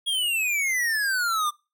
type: exponential sweep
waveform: square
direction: down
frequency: 3322 to 1174.7 Hz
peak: -23 dBFS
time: 0.06-1.51 s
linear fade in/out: 20 ms
effects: noise-tail reverb RT60 0.3 s tail -25 dB re dry